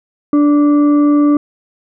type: tone with frequency modulation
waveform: sine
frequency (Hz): 292.7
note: D4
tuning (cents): -6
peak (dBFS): -7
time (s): 0.33-1.37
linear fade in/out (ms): 2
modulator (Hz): 876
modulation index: 0.33
effects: none